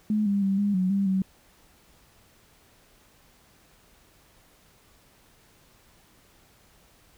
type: tone with pitch steps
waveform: sine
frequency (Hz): 212.6 / 200.5 / 194.7 / 203.3 / 184.9 / 197.6 / 189.9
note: G#3 / G3 / G3 / G#3 / F#3 / G3 / F#3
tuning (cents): +41 / +39 / -12 / -37 / -1 / +14 / +45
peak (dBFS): -21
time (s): 0.1-1.22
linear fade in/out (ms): 2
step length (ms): 160
effects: pink hiss -59 dBFS RMS until 7.17 s